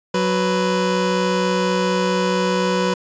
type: tone pair together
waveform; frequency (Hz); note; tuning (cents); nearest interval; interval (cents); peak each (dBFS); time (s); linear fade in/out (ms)
25% pulse; 185.17 / 495; F#3 / B4; +2 / +4; octave + perfect fourth; 1702; -16; 0.14-2.94; 5
effects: resampled to 16000 Hz